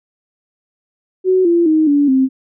sine tone with pitch steps, 372.6 / 341.7 / 313.3 / 287.3 / 263.5 Hz, F#4 / F4 / D#4 / D4 / C4, +12 / -38 / +12 / -38 / +12 cents, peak -9 dBFS, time 1.24-2.29 s, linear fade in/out 50 ms, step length 210 ms, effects none

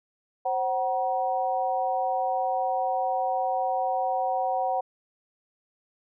sine tone cluster, 528 / 752 / 951 Hz, C5 / F#5 / A#5, +16 / +28 / +34 cents, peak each -30 / -25 / -33 dBFS, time 0.45-4.81 s, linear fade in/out 10 ms, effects none

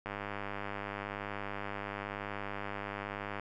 click train, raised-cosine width 0.5 ms, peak -23 dBFS, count 338, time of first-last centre 0.06-3.397 s, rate 101 Hz, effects none

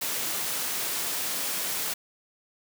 white high-pass noise, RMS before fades -30 dBFS, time 0.01-1.94 s, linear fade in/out 10 ms, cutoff 160 Hz, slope 12 dB/octave, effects none

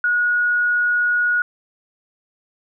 sine tone, 1452 Hz, F#6, 33 cents flat, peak -15 dBFS, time 0.04-1.42 s, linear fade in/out 2 ms, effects none

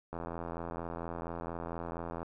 click train, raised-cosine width 1 ms, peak -25 dBFS, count 178, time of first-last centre 0.13-2.23 s, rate 84.3 Hz, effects none

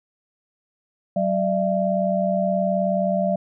sine tone cluster, 189.4 / 595 / 674 Hz, F#3 / D5 / E5, +41 / +22 / +38 cents, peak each -23 dBFS, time 1.16-3.36 s, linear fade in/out 5 ms, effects none

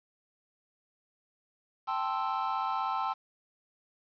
triangle chord, A minor seventh, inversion third, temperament equal, 784 / 880 / 1046.5 / 1318.5 Hz, G5 / A5 / C6 / E6, 0 / 0 / 0 / 0 cents, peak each -33 dBFS, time 1.87-3.14 s, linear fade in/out 20 ms, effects resampled to 11025 Hz + 9-bit

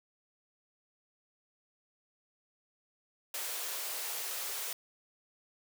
white high-pass noise, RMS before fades -38 dBFS, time 3.34-4.73 s, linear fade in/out 2 ms, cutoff 370 Hz, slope 48 dB/octave, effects none

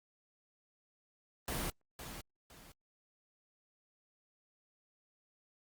pink noise with echo, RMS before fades -37 dBFS, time 1.48-1.7 s, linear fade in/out 2 ms, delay 510 ms, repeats 2, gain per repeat -10 dB, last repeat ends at 2.72 s, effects Opus 24 kbps

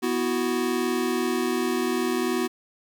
square chord, B suspended fourth, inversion none, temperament equal, 246.9 / 329.6 / 370 Hz, B3 / E4 / F#4, 0 / 0 / 0 cents, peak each -28 / -30 / -27 dBFS, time 0.02-2.48 s, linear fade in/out 20 ms, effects 10-bit

